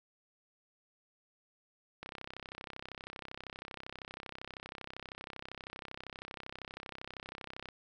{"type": "click train", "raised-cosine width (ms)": 0.3, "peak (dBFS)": -27, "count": 186, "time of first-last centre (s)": [2.03, 7.687], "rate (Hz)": 32.7, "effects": []}